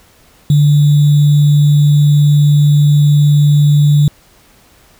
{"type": "tone with sample-and-hold", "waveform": "sine", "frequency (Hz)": 146.83, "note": "D3", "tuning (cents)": 0, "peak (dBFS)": -5, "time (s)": [0.5, 4.08], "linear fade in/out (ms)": 2, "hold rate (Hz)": 3675, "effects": ["pink hiss -47 dBFS RMS until 4.99 s"]}